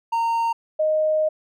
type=tone pair in turn; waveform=triangle / sine; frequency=921 / 620.7 Hz; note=A#5 / D#5; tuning=-21 / -4 cents; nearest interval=perfect fifth; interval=683 cents; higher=first; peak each=-17 / -17 dBFS; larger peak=neither; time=0.12-0.53 / 0.79-1.29 s; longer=second; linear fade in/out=10 ms; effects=none